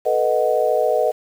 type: chord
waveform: sine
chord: B dominant seventh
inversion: third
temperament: equal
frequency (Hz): 440 / 493.9 / 622.3 / 740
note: A4 / B4 / D#5 / F#5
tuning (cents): 0 / 0 / 0 / 0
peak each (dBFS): -22 / -20 / -19 / -23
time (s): 0.05-1.12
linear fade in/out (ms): 20
effects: 7-bit